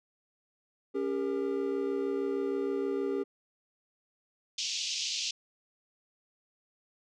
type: chord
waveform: triangle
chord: G diminished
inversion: second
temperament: equal with one note detuned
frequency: 277.2 / 399.8 / 466.2 Hz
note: Db4 / G4 / Bb4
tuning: 0 / +34 / 0 cents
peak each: -33 / -29 / -35 dBFS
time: 0.94-3.24 s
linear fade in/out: 20 ms
type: band-pass noise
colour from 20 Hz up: white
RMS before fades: -34 dBFS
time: 4.58-5.31 s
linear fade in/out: 5 ms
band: 2600 to 6400 Hz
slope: 48 dB/octave
effects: none